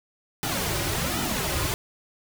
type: noise with flanger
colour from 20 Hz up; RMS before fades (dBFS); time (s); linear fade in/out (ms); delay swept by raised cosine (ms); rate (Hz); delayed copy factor
pink; -27; 0.43-1.74; 0; 1.8 to 4.5; 1.3; -0.9
effects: none